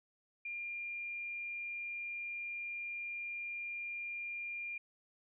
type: tone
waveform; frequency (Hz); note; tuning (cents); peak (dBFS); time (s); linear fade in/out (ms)
sine; 2400; D7; +37; -39; 0.45-4.78; 5
effects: none